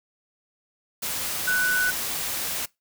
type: tone in noise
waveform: sine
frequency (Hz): 1489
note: F#6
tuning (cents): +11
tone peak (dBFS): -20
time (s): 1.47-1.91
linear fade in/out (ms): 10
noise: white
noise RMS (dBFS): -29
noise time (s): 1.02-2.66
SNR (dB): +6
effects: noise-tail reverb RT60 0.2 s tail -23 dB re dry